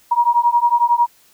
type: beating tone pair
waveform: sine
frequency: 947 / 958 Hz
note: A#5 / A#5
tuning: +27 / +47 cents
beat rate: 11 Hz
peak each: -15 dBFS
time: 0.11-1.07 s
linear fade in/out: 10 ms
effects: white hiss -53 dBFS RMS until 1.33 s